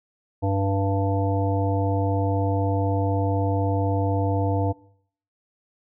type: harmonic tone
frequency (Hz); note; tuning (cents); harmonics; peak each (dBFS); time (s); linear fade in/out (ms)
98; G2; 0; 1 / 3 / 5 / 7 / 9; -22 / -27 / -29 / -30 / -32; 0.42-4.73; 20
effects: noise-tail reverb RT60 0.6 s tail -21 dB re dry